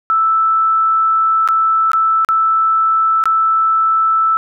sine tone with dropouts, 1318.5 Hz, E6, in tune, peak -10 dBFS, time 0.1-4.37 s, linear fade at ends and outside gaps 0 ms, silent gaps 1.476-1.487 / 1.917-1.933 / 2.248-2.288 / 3.239-3.256 s, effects none

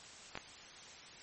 clicks, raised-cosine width 0.3 ms, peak -24 dBFS, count 2, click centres 0.354 / 0.375 s, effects white hiss -53 dBFS RMS until 1.22 s + MP3 32 kbps

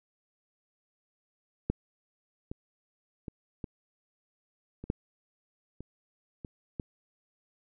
clicks, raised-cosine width 3 ms, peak -14 / -24 / -25 / -23 / -28 / -15 / -29 / -27 / -21 dBFS, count 9, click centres 1.7 / 2.515 / 3.282 / 3.642 / 4.84 / 4.901 / 5.806 / 6.448 / 6.798 s, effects none

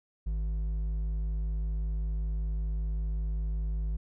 sine tone with hard clipping, 52.6 Hz, G#1, 23 cents sharp, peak -30 dBFS, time 0.26-3.97 s, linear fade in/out 10 ms, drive 5 dB, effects none

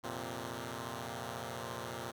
5% pulse chord, F suspended fourth, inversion none, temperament equal, 87.31 / 116.54 / 130.81 Hz, F2 / Bb2 / C3, 0 / 0 / 0 cents, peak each -36 / -31 / -33 dBFS, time 0.03-2.12 s, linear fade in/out 20 ms, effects none

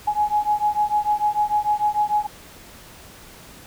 sine beating tone pair, 835 / 841.7 Hz, G#5 / G#5, +9 / +23 cents, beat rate 6.7 Hz, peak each -21 dBFS, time 0.07-2.27 s, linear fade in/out 10 ms, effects pink hiss -44 dBFS RMS until 3.66 s

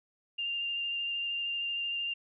sine tone with vibrato, 2794 Hz, F7, in tune, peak -31 dBFS, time 0.38-2.14 s, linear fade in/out 10 ms, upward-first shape triangle, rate 13 Hz, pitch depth 15 cents each way, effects none

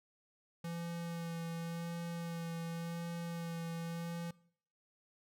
square tone with vibrato, 168.3 Hz, E3, 36 cents sharp, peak -40 dBFS, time 0.64-4.31 s, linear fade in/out 5 ms, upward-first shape sine, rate 0.9 Hz, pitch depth 16 cents each way, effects noise-tail reverb RT60 0.6 s tail -21 dB re dry

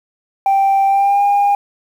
sine tone with pitch glide, 784 to 809.3 Hz, G5 to G#5, 0 to -45 cents, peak -8 dBFS, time 0.46-1.55 s, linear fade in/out 2 ms, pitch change +55 cents, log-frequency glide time 0.87-1.23 s, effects tanh soft clip ceiling -8 dBFS + 7-bit

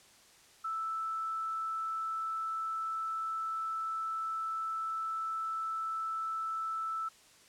sine tone, 1318.5 Hz, E6, in tune, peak -33 dBFS, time 0.64-7.09 s, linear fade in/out 10 ms, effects white hiss -60 dBFS RMS until 7.48 s + low-pass 9000 Hz 12 dB/octave

